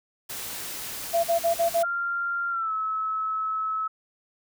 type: noise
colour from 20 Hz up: white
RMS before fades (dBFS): -35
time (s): 0.29-1.83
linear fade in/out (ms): 10
type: tone bursts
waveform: sine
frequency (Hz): 676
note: E5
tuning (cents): +43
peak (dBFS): -19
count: 5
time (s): 1.13-1.848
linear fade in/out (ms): 20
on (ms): 110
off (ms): 42
type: tone with pitch glide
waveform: sine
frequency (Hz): 1389 to 1296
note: F6 to E6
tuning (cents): -10 to -30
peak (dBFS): -25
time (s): 1.83-3.88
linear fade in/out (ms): 10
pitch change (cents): -120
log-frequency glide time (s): 2.5-2.72
effects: none